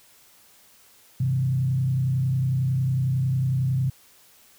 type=tone with frequency modulation; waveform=sine; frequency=130.81 Hz; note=C3; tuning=in tune; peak=-20 dBFS; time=1.2-3.9 s; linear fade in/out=5 ms; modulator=31 Hz; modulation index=0.59; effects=white hiss -55 dBFS RMS until 4.58 s